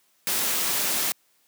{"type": "noise", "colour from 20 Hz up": "white", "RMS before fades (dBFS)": -25, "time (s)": [0.27, 1.12], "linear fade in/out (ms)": 0, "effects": ["white hiss -65 dBFS RMS until 1.47 s", "high-pass 150 Hz 12 dB/octave"]}